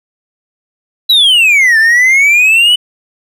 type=exponential two-way sweep; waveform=triangle; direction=down then up; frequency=4000 to 1749 to 3003 Hz; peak=-3 dBFS; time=1.09-2.76 s; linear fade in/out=10 ms; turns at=1.78 s; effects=none